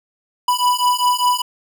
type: beating tone pair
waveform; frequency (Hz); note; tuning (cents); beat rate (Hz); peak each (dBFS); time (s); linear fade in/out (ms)
square; 985 / 990; B5 / B5; -5 / +4; 5; -18; 0.48-1.42; 5
effects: none